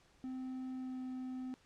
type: tone with pitch glide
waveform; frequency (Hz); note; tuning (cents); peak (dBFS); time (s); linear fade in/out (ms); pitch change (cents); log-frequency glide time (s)
triangle; 258.5 to 256.6; C4 to C4; -21 to -34; -38; 0.24-1.54; 0; -13; 0.71-1.01
effects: pink hiss -68 dBFS RMS until 1.65 s + low-pass 7000 Hz 12 dB/octave